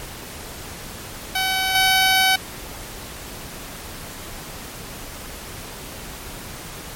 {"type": "tone with level steps", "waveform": "10% pulse", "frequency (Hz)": 758, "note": "F#5", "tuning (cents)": 42, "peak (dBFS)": [-11, -6], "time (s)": [1.35, 2.36], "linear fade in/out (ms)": 5, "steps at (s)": 1.75, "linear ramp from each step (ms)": 2, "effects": ["pink hiss -35 dBFS RMS until 6.95 s", "MP3 64 kbps"]}